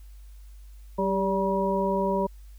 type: harmonic tone with a mistuned harmonic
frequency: 192.4 Hz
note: G3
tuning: 32 cents flat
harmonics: 1 / 2 / 3 / 5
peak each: -28 / -28 / -28 / -28 dBFS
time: 0.98-2.27 s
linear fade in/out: 10 ms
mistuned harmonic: 2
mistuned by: +44 cents
effects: added 50 Hz sine -43 dBFS peak until 2.58 s + white hiss -63 dBFS RMS until 2.58 s